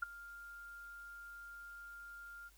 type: tone with ADSR envelope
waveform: sine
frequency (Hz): 1400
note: F6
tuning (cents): +4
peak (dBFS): -31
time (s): 0.02-2.5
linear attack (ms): 8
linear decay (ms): 13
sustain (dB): -18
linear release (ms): 30
effects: added 50 Hz sine -64 dBFS peak until 2.57 s + white hiss -68 dBFS RMS until 2.57 s